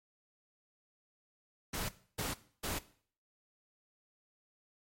pink noise bursts, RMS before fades -37 dBFS, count 3, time 1.73-2.79 s, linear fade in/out 10 ms, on 160 ms, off 290 ms, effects noise-tail reverb RT60 0.5 s tail -17 dB re dry + MP3 64 kbps

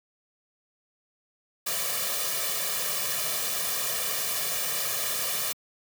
white noise with comb filter, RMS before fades -29 dBFS, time 1.66-5.53 s, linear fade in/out 10 ms, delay 1.7 ms, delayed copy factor +0.8, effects high-pass 150 Hz 12 dB/octave

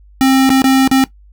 square tone with dropouts, 265.6 Hz, C4, 26 cents sharp, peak -8 dBFS, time 0.21-1.04 s, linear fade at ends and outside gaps 0 ms, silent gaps 0.493-0.502 / 0.619-0.642 / 0.876-0.914 s, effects noise-tail reverb RT60 0.1 s tail -17 dB re dry + added 50 Hz sine -40 dBFS peak until 1.32 s

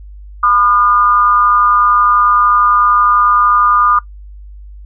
sine tone with amplitude modulation, 1213 Hz, D#6, 44 cents flat, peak -4 dBFS, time 0.43-3.99 s, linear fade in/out 5 ms, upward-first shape sine, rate 211 Hz, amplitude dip 75%, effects noise-tail reverb RT60 0.1 s tail -18 dB re dry + added 50 Hz sine -30 dBFS peak until 4.85 s

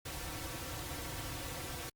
pink noise with comb filter, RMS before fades -42 dBFS, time 0.05-1.9 s, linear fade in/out 10 ms, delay 4.8 ms, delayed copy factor -0.95, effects Opus 48 kbps

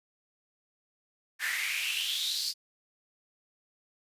pink noise with high-pass filter sweep, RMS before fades -32 dBFS, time 1.39-2.54 s, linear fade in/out 50 ms, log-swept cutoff 1700 to 4800 Hz, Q 6.6, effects resampled to 32000 Hz

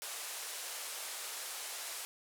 white band-pass noise, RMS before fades -43 dBFS, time 0.02-2.05 s, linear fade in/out 0 ms, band 450 to 12000 Hz, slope 24 dB/octave, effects none

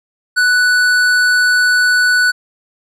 triangle tone with hard clipping, 1484 Hz, F#6, 5 cents sharp, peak -11 dBFS, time 0.36-2.32 s, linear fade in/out 20 ms, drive 15 dB, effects none

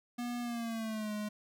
square tone with pitch glide, 241.6 to 210.3 Hz, B3 to G#3, -38 to +22 cents, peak -36 dBFS, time 0.18-1.29 s, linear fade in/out 10 ms, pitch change -240 cents, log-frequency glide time 0.41-1.13 s, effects none

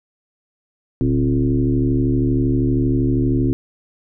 sine tone with frequency modulation, 192.8 Hz, G3, 28 cents flat, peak -14 dBFS, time 1.01-3.53 s, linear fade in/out 0 ms, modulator 72.7 Hz, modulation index 2.1, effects none

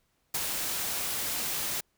white noise with ADSR envelope, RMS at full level -28 dBFS, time 0.34-1.81 s, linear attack 8 ms, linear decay 27 ms, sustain -4 dB, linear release 11 ms, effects pink hiss -73 dBFS RMS until 1.97 s

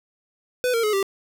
square tone with pitch steps, 499.3 / 460.5 / 424.7 / 391.7 Hz, B4 / A#4 / G#4 / G4, +19 / -21 / +39 / -1 cents, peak -20 dBFS, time 0.64-1.028 s, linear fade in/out 0 ms, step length 97 ms, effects none

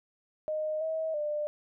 sine tone with pitch steps, 618 / 639 / 597 Hz, D#5 / D#5 / D5, -12 / +46 / +28 cents, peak -29 dBFS, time 0.48-1.47 s, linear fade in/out 0 ms, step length 330 ms, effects none

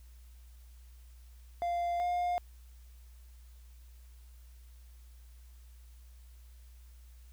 triangle tone pair in turn, 695 / 708.8 Hz, F5 / F5, -9 / +25 cents, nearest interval unison, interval 34 cents, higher second, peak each -28 / -27 dBFS, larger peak second, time 1.62-2 / 2-2.38 s, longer neither, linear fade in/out 0 ms, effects added 60 Hz sine -51 dBFS peak until 7.32 s + white hiss -67 dBFS RMS until 7.32 s

